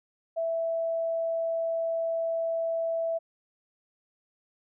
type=tone; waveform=sine; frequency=660 Hz; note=E5; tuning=2 cents sharp; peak=-26 dBFS; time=0.36-3.19 s; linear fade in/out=20 ms; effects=none